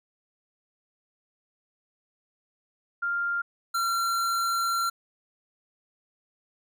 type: tone pair in turn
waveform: sine / square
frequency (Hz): 1396.9 / 1367.4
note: F6 / F6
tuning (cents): 0 / -37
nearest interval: unison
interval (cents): 37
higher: first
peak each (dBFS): -25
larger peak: neither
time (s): 3.02-3.42 / 3.74-4.9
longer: second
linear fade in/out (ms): 10
effects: none